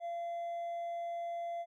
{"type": "tone with hard clipping", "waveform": "sine", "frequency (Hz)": 685, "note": "F5", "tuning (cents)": -34, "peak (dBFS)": -37, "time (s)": [0, 1.66], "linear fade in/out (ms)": 50, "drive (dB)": 2, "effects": []}